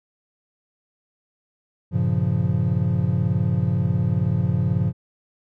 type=chord; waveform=triangle; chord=G half-diminished seventh; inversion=none; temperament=equal; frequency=98 / 116.54 / 138.59 / 174.61 Hz; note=G2 / Bb2 / Db3 / F3; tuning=0 / 0 / 0 / 0 cents; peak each=-22 dBFS; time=1.91-4.93 s; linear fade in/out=50 ms; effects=none